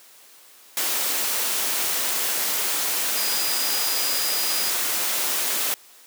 sine tone in noise, 4919 Hz, D#8, 21 cents flat, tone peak -28 dBFS, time 3.17-4.7 s, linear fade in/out 0 ms, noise white, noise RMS -24 dBFS, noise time 0.77-5.74 s, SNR -7 dB, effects white hiss -50 dBFS RMS until 6.06 s + high-pass 300 Hz 12 dB/octave

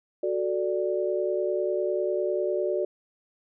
sine chord, D major, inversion first, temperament equal, 370 / 440 / 587.3 Hz, F#4 / A4 / D5, 0 / 0 / 0 cents, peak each -27 / -31 / -28 dBFS, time 0.23-2.85 s, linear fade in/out 5 ms, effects none

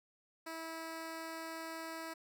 10% pulse tone, 325.3 Hz, E4, 23 cents flat, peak -34 dBFS, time 0.46-2.14 s, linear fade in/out 10 ms, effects none

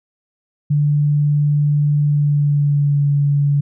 sine tone with pitch glide, 146.83 to 143.23 Hz, D3 to D3, 0 to -43 cents, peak -12 dBFS, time 0.7-3.61 s, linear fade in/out 10 ms, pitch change -43 cents, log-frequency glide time 2.03-3.06 s, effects none

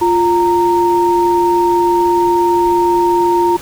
sine tone pair together, 349.2 / 925 Hz, F4 / A#5, 0 / -14 cents, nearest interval octave + perfect fourth, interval 1686 cents, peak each -12 dBFS, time 0.01-3.57 s, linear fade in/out 10 ms, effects pink hiss -32 dBFS RMS until 3.61 s

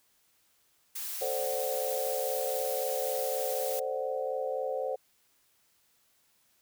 blue noise, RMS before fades -37 dBFS, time 0.95-3.8 s, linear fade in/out 10 ms
sine chord, D dominant seventh, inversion second, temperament equal with one note detuned, 440 / 523.3 / 587.3 / 746.9 Hz, A4 / C5 / D5 / F#5, 0 / 0 / 0 / +16 cents, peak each -38 / -32 / -38 / -38 dBFS, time 1.21-4.96 s, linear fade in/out 10 ms
effects white hiss -69 dBFS RMS until 6.61 s

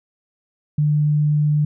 sine tone, 149.3 Hz, D3, 29 cents sharp, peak -14 dBFS, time 0.78-1.65 s, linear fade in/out 5 ms, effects none

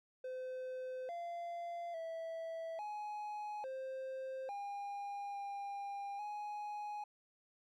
triangle tone with pitch steps, 513 / 688 / 656 / 839 / 526 / 807 / 802 / 834 Hz, C5 / F5 / E5 / G#5 / C5 / G#5 / G5 / G#5, -34 / -26 / -9 / +17 / +9 / -50 / +39 / +7 cents, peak -39 dBFS, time 0.24-7.04 s, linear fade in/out 5 ms, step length 850 ms, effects none

